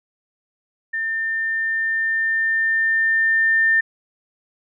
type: tone with level ramp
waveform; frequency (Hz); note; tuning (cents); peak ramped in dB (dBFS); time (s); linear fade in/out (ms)
sine; 1800; A6; +39; -21 to -13; 0.93-3.81; 10
effects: none